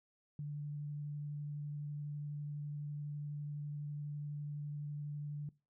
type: tone with vibrato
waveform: sine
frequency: 146.83 Hz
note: D3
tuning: in tune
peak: -39 dBFS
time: 0.39-5.49 s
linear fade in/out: 2 ms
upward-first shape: sine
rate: 12 Hz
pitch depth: 9 cents each way
effects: noise-tail reverb RT60 0.3 s tail -21 dB re dry